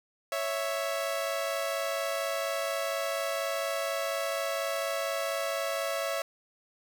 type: tone pair together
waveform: sawtooth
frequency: 555.1 / 659.3 Hz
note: C#5 / E5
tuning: +2 / 0 cents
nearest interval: minor third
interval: 298 cents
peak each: -29 / -28 dBFS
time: 0.32-6.22 s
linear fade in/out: 2 ms
effects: none